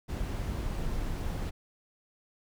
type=noise; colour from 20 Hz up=brown; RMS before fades=-33 dBFS; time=0.08-1.51 s; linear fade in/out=20 ms; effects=none